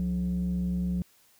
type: tone pair together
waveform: sine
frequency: 67.28 / 179.5 Hz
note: C2 / F3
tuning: +49 / +48 cents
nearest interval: octave + perfect fourth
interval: 1699 cents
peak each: -31 / -25 dBFS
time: 0-1.02 s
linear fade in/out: 0 ms
effects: tanh soft clip ceiling -23 dBFS + white hiss -62 dBFS RMS until 1.39 s